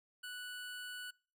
25% pulse tone, 1480 Hz, F#6, in tune, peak -40 dBFS, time 0.23-1.11 s, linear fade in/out 10 ms, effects noise-tail reverb RT60 0.4 s tail -25 dB re dry

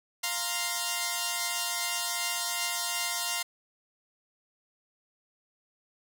5% pulse chord, F suspended fourth, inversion none, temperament equal, 698.5 / 932.3 / 1046.5 Hz, F5 / Bb5 / C6, 0 / 0 / 0 cents, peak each -22 dBFS, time 0.23-3.43 s, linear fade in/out 10 ms, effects none

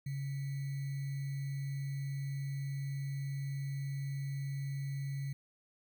sine tone with sample-and-hold, 138.3 Hz, C#3, 4 cents flat, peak -35 dBFS, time 0.06-5.33 s, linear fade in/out 5 ms, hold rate 2100 Hz, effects none

